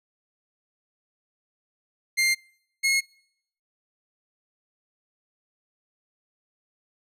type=tone pair in turn; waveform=sawtooth; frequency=2100 / 2165 Hz; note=C7 / C#7; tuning=+6 / -41 cents; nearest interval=minor second; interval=53 cents; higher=second; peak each=-16 dBFS; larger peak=neither; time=2.17-2.35 / 2.83-3.01 s; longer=neither; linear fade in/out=20 ms; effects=noise-tail reverb RT60 0.7 s tail -26 dB re dry + low-pass 12000 Hz 12 dB/octave